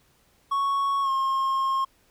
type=tone with pitch glide; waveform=triangle; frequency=1108.7 to 1072.2 Hz; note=C#6 to C6; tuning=0 to +42 cents; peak=-20 dBFS; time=0.51-1.85 s; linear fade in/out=10 ms; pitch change=-58 cents; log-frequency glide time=1.02-1.1 s; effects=pink hiss -63 dBFS RMS until 2.1 s